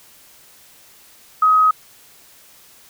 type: tone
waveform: sine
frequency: 1264 Hz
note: D#6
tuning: 27 cents sharp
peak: -10 dBFS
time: 1.42-1.71 s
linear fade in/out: 5 ms
effects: white hiss -48 dBFS RMS until 2.89 s